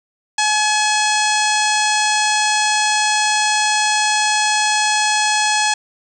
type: harmonic tone with a mistuned harmonic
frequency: 850 Hz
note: G#5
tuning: 40 cents sharp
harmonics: 1 / 2 / 3 / 4 / 5 / 6 / 7 / 8 / 9 / 10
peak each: -18 / -21 / -23 / -24 / -25 / -26 / -26 / -27 / -28 / -28 dBFS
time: 0.38-5.74 s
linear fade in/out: 5 ms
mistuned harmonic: 4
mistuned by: -34 cents
effects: 8-bit